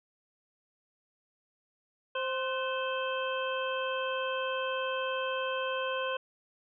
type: harmonic tone with a mistuned harmonic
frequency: 523.3 Hz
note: C5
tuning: in tune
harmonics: 1 / 2 / 3 / 5 / 6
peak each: -33 / -36 / -38 / -40 / -41 dBFS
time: 2.15-6.17 s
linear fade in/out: 5 ms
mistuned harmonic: 3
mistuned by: -60 cents
effects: none